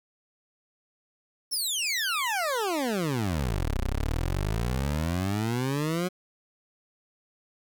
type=exponential two-way sweep; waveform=20% pulse; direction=down then up; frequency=5588 to 30 to 185.4 Hz; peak=-21 dBFS; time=1.51-6.09 s; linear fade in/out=20 ms; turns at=3.78 s; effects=9-bit